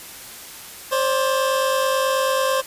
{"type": "tone pair together", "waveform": "25% pulse", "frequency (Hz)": [528.8, 578], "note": ["C5", "D5"], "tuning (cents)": [18, -28], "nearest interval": "major second", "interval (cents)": 154, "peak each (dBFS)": [-15, -22], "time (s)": [0.91, 2.62], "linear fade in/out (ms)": 20, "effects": ["white hiss -38 dBFS RMS until 2.66 s", "resampled to 32000 Hz"]}